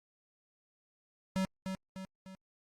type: tone with echo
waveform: square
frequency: 189.5 Hz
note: F#3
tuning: 42 cents sharp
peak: -30 dBFS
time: 1.36-1.45 s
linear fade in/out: 0 ms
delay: 300 ms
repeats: 3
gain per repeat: -6 dB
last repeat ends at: 2.35 s
effects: low-pass 10000 Hz 12 dB/octave + Opus 48 kbps